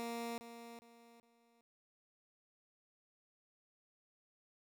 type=tone with echo; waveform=15% pulse; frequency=233.6 Hz; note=A#3; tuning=4 cents sharp; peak=-34 dBFS; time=0-0.38 s; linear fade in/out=0 ms; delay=410 ms; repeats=3; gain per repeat=-10 dB; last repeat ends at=1.61 s; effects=none